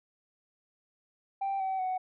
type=tone with pitch steps; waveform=sine; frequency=784 / 763.9 / 744.3 Hz; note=G5 / G5 / F#5; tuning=0 / -45 / +10 cents; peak=-27 dBFS; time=1.41-1.98 s; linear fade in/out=10 ms; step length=190 ms; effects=tanh soft clip ceiling -27 dBFS